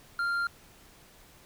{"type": "tone with hard clipping", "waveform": "sine", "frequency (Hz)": 1393, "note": "F6", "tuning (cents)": -5, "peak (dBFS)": -28, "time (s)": [0.19, 0.47], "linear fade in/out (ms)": 2, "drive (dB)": 4, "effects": ["pink hiss -56 dBFS RMS until 1.45 s"]}